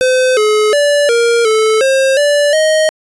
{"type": "tone with pitch steps", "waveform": "square", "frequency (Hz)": [512, 426.3, 580, 468.7, 436.8, 534, 582, 626], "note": ["C5", "G#4", "D5", "A#4", "A4", "C5", "D5", "D#5"], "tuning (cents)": [-38, 45, -22, 9, -13, 35, -16, 10], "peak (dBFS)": -9, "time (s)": [0.01, 2.89], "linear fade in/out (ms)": 0, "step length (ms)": 360, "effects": ["resampled to 24000 Hz"]}